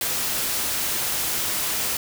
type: noise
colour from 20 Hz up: white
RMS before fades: -25 dBFS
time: 0.01-1.97 s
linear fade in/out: 2 ms
effects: none